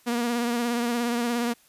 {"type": "tone with vibrato", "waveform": "sawtooth", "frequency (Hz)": 238, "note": "A#3", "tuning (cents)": 36, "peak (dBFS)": -20, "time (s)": [0.06, 1.54], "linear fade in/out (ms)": 20, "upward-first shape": "triangle", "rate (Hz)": 17, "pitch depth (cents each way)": 44, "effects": ["white hiss -59 dBFS RMS until 1.68 s", "resampled to 32000 Hz"]}